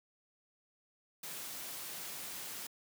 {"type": "noise", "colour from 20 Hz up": "white", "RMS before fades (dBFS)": -44, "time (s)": [1.23, 2.67], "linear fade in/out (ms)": 5, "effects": ["high-pass 100 Hz 12 dB/octave"]}